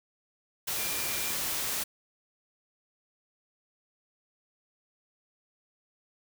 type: tone in noise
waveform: sine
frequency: 2388 Hz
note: D7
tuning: 28 cents sharp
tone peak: -41 dBFS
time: 0.77-1.32 s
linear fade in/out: 10 ms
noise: white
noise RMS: -32 dBFS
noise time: 0.67-1.84 s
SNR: -12 dB
effects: none